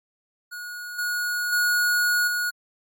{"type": "tone with level steps", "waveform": "square", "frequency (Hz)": 1450, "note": "F#6", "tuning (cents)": -35, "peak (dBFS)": [-34, -25, -20, -24], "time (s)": [0.51, 2.51], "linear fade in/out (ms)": 20, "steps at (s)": [0.98, 1.52, 2.27], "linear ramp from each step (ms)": 10, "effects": ["Opus 48 kbps"]}